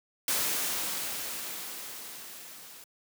white noise with level ramp, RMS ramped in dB -28 to -49 dBFS, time 0.28-2.84 s, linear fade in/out 2 ms, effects high-pass 150 Hz 12 dB/octave

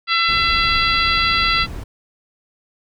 harmonic tone, 673 Hz, E5, 36 cents sharp, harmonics 2 / 3 / 4 / 5 / 6 / 7, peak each -19 / -21 / -22 / -23 / -24 / -24 dBFS, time 0.07-1.67 s, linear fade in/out 50 ms
brown noise, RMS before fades -28 dBFS, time 0.28-1.84 s, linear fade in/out 10 ms
effects none

